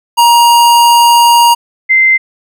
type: tone pair in turn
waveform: square / sine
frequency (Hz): 944 / 2077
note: A#5 / C7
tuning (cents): +22 / -13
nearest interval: octave + major second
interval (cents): 1365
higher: second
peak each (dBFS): -4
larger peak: neither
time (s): 0.17-1.55 / 1.89-2.18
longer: first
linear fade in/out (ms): 20
effects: none